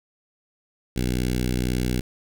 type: tone with notch filter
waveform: 10% pulse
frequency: 62 Hz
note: B1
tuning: 7 cents sharp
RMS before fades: -24 dBFS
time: 0.96-2.01 s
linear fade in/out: 5 ms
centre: 1000 Hz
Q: 0.59
effects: none